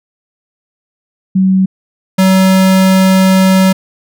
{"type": "tone pair in turn", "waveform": ["sine", "square"], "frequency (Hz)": [189.2, 189.2], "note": ["F#3", "F#3"], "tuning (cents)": [39, 39], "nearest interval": "unison", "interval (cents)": 0, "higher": "neither", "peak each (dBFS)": -6, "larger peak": "neither", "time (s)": [[1.35, 1.66], [2.18, 3.73]], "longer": "second", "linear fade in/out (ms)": 10, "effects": []}